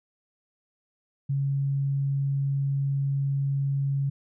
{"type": "tone", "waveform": "sine", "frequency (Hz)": 138.59, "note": "C#3", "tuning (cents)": 0, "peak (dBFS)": -23, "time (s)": [1.29, 4.1], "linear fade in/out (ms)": 10, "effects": []}